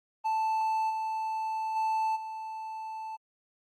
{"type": "tone with level steps", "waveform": "triangle", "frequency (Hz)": 880, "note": "A5", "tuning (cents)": 0, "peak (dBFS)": [-24, -28, -24, -34], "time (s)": [0.24, 3.17], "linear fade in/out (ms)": 20, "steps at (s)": [0.89, 1.75, 2.15], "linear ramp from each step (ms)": 20, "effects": ["Opus 24 kbps"]}